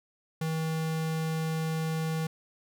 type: tone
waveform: square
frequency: 160 Hz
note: D#3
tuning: 49 cents sharp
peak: -29 dBFS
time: 0.41-2.27 s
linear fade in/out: 5 ms
effects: none